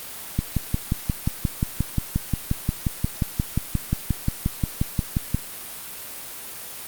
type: click train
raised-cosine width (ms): 5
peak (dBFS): -8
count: 29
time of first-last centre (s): 0.39-5.346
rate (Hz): 5.65
effects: white hiss -36 dBFS RMS until 6.87 s + Opus 32 kbps